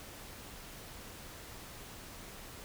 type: silence
effects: pink hiss -49 dBFS RMS until 2.64 s